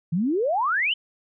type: exponential sweep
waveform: sine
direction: up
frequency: 154 to 3136 Hz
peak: -20 dBFS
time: 0.12-0.94 s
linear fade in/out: 10 ms
effects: none